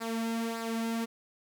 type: tone with flanger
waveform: sawtooth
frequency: 228 Hz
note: A#3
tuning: 38 cents flat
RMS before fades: -33 dBFS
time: 0-1.06 s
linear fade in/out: 20 ms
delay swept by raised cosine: 0.31 to 2.71 ms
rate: 1.7 Hz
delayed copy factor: -0.6
effects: none